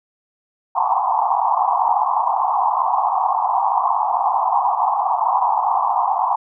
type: band-pass noise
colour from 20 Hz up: pink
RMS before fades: -18 dBFS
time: 0.75-6.36 s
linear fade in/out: 10 ms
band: 730 to 1100 Hz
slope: 96 dB/octave
effects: none

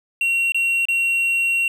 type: tone with dropouts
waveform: triangle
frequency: 2740 Hz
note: F7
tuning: 34 cents flat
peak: -15 dBFS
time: 0.21-1.68 s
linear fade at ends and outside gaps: 2 ms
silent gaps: 0.521-0.545 / 0.854-0.885 s
effects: none

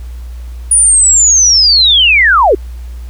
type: linear sweep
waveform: sine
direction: down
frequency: 9700 to 335.8 Hz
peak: -4 dBFS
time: 0.71-2.55 s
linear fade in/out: 5 ms
effects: added 60 Hz sine -22 dBFS peak until 3.09 s + pink hiss -44 dBFS RMS until 3.09 s

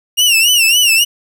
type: tone with vibrato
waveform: sawtooth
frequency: 2802 Hz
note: F7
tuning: 5 cents sharp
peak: -5 dBFS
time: 0.17-1.05 s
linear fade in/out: 20 ms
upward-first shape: sine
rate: 3.6 Hz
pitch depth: 120 cents each way
effects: none

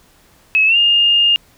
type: tone with pitch glide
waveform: sine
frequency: 2576 to 2825 Hz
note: E7 to F7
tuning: -41 to +19 cents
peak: -9 dBFS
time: 0.55-1.36 s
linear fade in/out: 0 ms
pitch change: +160 cents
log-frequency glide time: 0.66-0.77 s
effects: pink hiss -51 dBFS RMS until 1.57 s

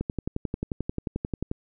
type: click train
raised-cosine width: 3 ms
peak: -15 dBFS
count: 18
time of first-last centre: 0.01-1.514 s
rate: 11.3 Hz
effects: none

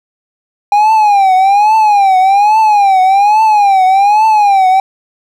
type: tone with vibrato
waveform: triangle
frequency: 810 Hz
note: G#5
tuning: 43 cents flat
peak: -3 dBFS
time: 0.72-4.8 s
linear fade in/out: 2 ms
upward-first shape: triangle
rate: 1.2 Hz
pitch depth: 160 cents each way
effects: none

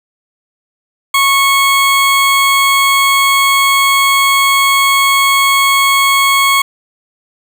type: tone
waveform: 20% pulse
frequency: 1100 Hz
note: C#6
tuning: 14 cents flat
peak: -3 dBFS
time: 1.14-6.62 s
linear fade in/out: 5 ms
effects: none

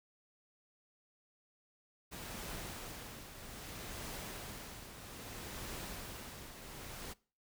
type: noise with tremolo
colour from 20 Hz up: pink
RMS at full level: -44 dBFS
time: 2.11-7.14 s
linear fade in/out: 20 ms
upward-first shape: triangle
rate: 0.62 Hz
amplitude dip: 60%
effects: noise-tail reverb RT60 0.4 s tail -23 dB re dry

